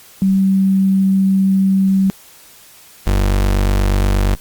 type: tone pair in turn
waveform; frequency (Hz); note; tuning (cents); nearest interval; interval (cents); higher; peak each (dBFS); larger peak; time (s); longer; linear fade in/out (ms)
sine / 35% pulse; 192.4 / 48.41; G3 / G1; -32 / -21; 2 octaves; 2389; first; -10; neither; 0.22-2.1 / 3.07-4.35; first; 0
effects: white hiss -43 dBFS RMS until 4.4 s + Opus 48 kbps